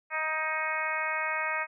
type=harmonic tone with a mistuned harmonic; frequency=313.1 Hz; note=D#4; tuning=11 cents sharp; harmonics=2 / 3 / 4 / 5 / 6 / 7 / 8; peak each=-38 / -36 / -35 / -36 / -35 / -34 / -38 dBFS; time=0.1-1.67 s; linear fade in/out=50 ms; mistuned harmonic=5; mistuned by=+16 cents; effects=none